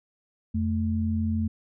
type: tone pair together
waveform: sine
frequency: 87.31 / 220 Hz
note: F2 / A3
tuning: 0 / 0 cents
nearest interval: octave + major third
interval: 1600 cents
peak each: -26 dBFS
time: 0.54-1.48 s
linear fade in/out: 10 ms
effects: none